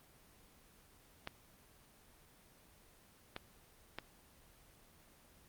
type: clicks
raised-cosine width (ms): 0.3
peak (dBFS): -24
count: 3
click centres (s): 1.274 / 3.364 / 3.986
effects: pink hiss -64 dBFS RMS until 5.48 s + Opus 24 kbps